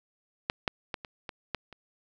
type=clicks; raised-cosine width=0.3 ms; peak=-10 / -10 / -16 / -24 / -21 / -14 / -30 dBFS; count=7; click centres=0.499 / 0.678 / 0.942 / 1.048 / 1.292 / 1.547 / 1.727 s; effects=none